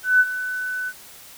sine tone with ADSR envelope, 1500 Hz, F#6, 23 cents sharp, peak -10 dBFS, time 0.03-0.93 s, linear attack 170 ms, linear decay 43 ms, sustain -14 dB, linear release 53 ms, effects white hiss -44 dBFS RMS until 1.37 s

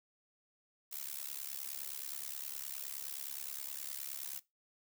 blue noise with amplitude modulation, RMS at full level -39 dBFS, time 0.91-4.4 s, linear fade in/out 20 ms, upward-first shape sine, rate 69.6 Hz, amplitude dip 100%, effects noise-tail reverb RT60 0.2 s tail -19 dB re dry

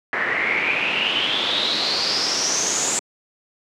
pink noise with low-pass filter sweep, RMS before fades -21 dBFS, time 0.13-2.99 s, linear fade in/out 0 ms, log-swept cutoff 1800 to 7500 Hz, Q 8.5, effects high-pass 300 Hz 12 dB/octave

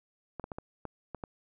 clicks, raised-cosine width 1 ms, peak -24 dBFS, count 7, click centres 0.397 / 0.441 / 0.518 / 0.585 / 0.853 / 1.147 / 1.238 s, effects none

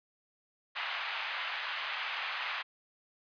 white band-pass noise, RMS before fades -37 dBFS, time 0.75-2.63 s, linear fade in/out 20 ms, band 820 to 3100 Hz, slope 24 dB/octave, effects resampled to 11025 Hz

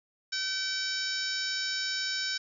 harmonic tone, 766 Hz, G5, 40 cents flat, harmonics 2 / 3 / 4 / 5 / 6 / 7 / 8 / 9, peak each -35 / -41 / -43 / -37 / -38 / -34 / -47 / -44 dBFS, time 0.32-2.38 s, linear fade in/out 10 ms, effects none

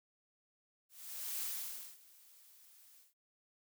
blue noise with ADSR envelope, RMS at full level -39 dBFS, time 0.89-3.14 s, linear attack 530 ms, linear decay 550 ms, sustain -23 dB, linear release 150 ms, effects none

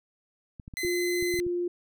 clicks, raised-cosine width 5 ms, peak -29 dBFS, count 8, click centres 0.598 / 0.679 / 0.738 / 0.849 / 1.226 / 1.341 / 1.39 / 1.466 s
sawtooth tone, 2041 Hz, C7, 44 cents flat, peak -27 dBFS, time 0.77-1.4 s, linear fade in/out 0 ms
sine tone with pitch glide, 353.5 to 351.5 Hz, F4 to F4, +21 to +11 cents, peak -26 dBFS, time 0.83-1.68 s, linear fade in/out 5 ms, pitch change -10 cents, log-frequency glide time 1.21-1.51 s
effects none

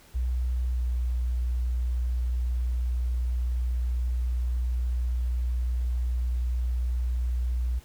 sine tone with pitch glide, 61.9 to 61.01 Hz, B1 to B1, +5 to -20 cents, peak -24 dBFS, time 0.14-7.8 s, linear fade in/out 20 ms, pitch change -25 cents, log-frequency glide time 0.73-0.8 s, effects pink hiss -55 dBFS RMS until 7.84 s

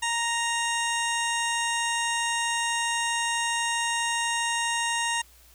harmonic tone, 932.3 Hz, A#5, in tune, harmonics 1 / 2 / 3 / 4 / 6 / 7 / 8 / 9 / 10, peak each -29 / -30 / -32 / -35 / -40 / -36 / -41 / -36 / -39 dBFS, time 0.02-5.22 s, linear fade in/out 10 ms, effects added 60 Hz sine -56 dBFS peak until 5.54 s + white hiss -56 dBFS RMS until 5.54 s

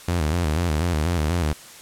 sawtooth tone with vibrato, 81.6 Hz, E2, 17 cents flat, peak -16 dBFS, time 0.08-1.53 s, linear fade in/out 5 ms, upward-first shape square, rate 4.1 Hz, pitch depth 120 cents each way, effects white hiss -43 dBFS RMS until 1.81 s + low-pass 11000 Hz 12 dB/octave

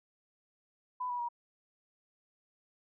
sine tone with pitch steps, 999 / 975.6 / 952.8 Hz, B5 / B5 / A#5, +20 / -21 / +38 cents, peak -33 dBFS, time 1-1.288 s, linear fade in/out 10 ms, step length 96 ms, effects none

